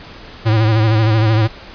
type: tone with vibrato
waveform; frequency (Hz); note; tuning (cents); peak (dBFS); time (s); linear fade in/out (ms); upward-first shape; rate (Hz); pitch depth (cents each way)
square; 110; A2; 0; -11; 0.45-1.48; 20; sine; 13; 58
effects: pink hiss -36 dBFS RMS until 1.74 s + resampled to 11025 Hz